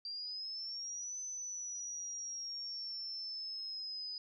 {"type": "exponential two-way sweep", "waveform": "sine", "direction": "up then down", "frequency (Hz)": [4699, 6080, 4975], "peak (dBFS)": -40, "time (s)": [0.05, 4.18], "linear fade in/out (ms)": 2, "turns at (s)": 1.2, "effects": []}